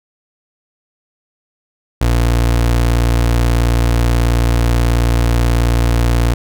30% pulse tone, 58.5 Hz, A#1, 7 cents sharp, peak -8 dBFS, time 2.01-6.34 s, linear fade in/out 5 ms, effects none

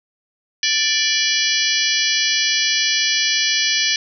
harmonic tone with a mistuned harmonic, 587.3 Hz, D5, in tune, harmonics 3 / 4 / 5 / 6 / 7 / 8 / 9 / 10, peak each -24 / -24 / -24 / -24 / -24 / -24 / -24 / -24 dBFS, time 0.63-3.96 s, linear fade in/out 2 ms, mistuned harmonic 6, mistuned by -90 cents, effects none

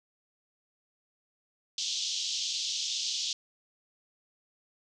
pink band-pass noise, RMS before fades -33 dBFS, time 1.78-3.33 s, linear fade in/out 2 ms, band 3100 to 6600 Hz, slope 48 dB/octave, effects none

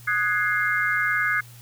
sine chord, Ab dominant seventh, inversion second, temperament equal with one note detuned, 1244.5 / 1480 / 1661.2 / 2109 Hz, Eb6 / Gb6 / Ab6 / C7, 0 / 0 / 0 / +13 cents, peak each -28 / -26 / -24 / -26 dBFS, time 0.07-1.41 s, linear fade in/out 10 ms, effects added 119 Hz sine -44 dBFS peak until 1.61 s + white hiss -50 dBFS RMS until 1.61 s

